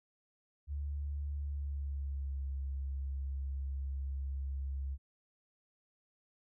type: tone with pitch glide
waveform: sine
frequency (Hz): 71.9 to 68.1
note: D2 to C#2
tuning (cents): -36 to -30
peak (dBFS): -35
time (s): 0.67-4.98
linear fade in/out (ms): 50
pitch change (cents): -94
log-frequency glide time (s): 1.36-2.45
effects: none